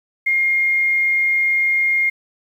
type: tone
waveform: sine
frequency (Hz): 2129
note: C7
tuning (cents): +30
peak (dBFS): -14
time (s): 0.26-2.1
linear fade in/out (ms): 10
effects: 8-bit